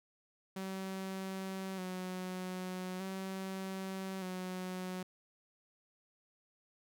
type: tone with vibrato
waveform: sawtooth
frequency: 187.4 Hz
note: F#3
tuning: 22 cents sharp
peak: -35 dBFS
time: 0.56-5.03 s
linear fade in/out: 5 ms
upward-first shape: square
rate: 0.41 Hz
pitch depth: 31 cents each way
effects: none